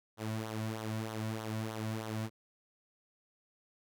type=tone with flanger; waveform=sawtooth; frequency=110 Hz; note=A2; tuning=in tune; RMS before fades=-38 dBFS; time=0.17-2.3 s; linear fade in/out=50 ms; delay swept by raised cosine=0.4 to 2.5 ms; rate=3.2 Hz; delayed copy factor=-0.65; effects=none